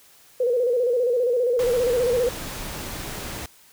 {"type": "tone with vibrato", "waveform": "sine", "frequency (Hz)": 488.9, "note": "B4", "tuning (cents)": -18, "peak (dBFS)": -18, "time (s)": [0.4, 2.29], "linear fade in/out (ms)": 5, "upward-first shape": "square", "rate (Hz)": 15, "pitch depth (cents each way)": 64}
{"type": "noise", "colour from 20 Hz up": "pink", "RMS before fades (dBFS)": -33, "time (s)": [1.59, 3.46], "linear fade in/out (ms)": 2}
{"effects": ["white hiss -53 dBFS RMS until 3.72 s"]}